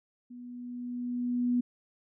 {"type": "tone with level ramp", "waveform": "sine", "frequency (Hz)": 244.7, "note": "B3", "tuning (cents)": -16, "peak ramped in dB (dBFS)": [-43, -23], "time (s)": [0.3, 1.61], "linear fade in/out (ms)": 10, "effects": []}